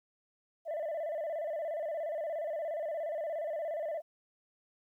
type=tone with vibrato; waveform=sine; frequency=631 Hz; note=D#5; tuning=24 cents sharp; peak=-31 dBFS; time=0.65-4.02 s; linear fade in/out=50 ms; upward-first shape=square; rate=17 Hz; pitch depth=95 cents each way; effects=tanh soft clip ceiling -32 dBFS + 12-bit